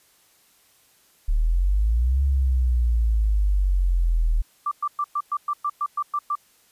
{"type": "exponential two-way sweep", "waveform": "sine", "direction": "up then down", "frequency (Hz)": [35.81, 69.5, 38.57], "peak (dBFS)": -17, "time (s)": [1.28, 4.42], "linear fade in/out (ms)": 10, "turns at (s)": 2.23}
{"type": "tone bursts", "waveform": "sine", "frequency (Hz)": 1174.7, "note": "D6", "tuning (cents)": 0, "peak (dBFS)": -21, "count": 11, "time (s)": [4.66, 6.354], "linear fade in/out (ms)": 5, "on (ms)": 54, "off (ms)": 110}
{"effects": ["white hiss -59 dBFS RMS until 6.71 s", "resampled to 32000 Hz"]}